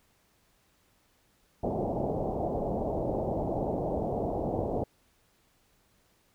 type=low-pass noise; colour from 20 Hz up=white; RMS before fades=-31 dBFS; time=1.63-4.84 s; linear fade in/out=5 ms; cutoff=770 Hz; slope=48 dB/octave; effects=pink hiss -68 dBFS RMS until 6.34 s